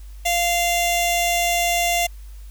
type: tone with notch filter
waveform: 15% pulse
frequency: 694 Hz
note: F5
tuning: 11 cents flat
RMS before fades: -20 dBFS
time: 0.25-2.07 s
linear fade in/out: 10 ms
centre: 1400 Hz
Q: 1
effects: added 50 Hz sine -35 dBFS peak until 2.5 s + white hiss -54 dBFS RMS until 2.5 s